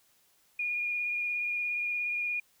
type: tone with vibrato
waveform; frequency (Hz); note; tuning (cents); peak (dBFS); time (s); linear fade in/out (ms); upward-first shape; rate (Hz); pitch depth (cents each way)
sine; 2434; D#7; -39; -29; 0.59-2.4; 5; sine; 17; 16
effects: white hiss -67 dBFS RMS until 2.6 s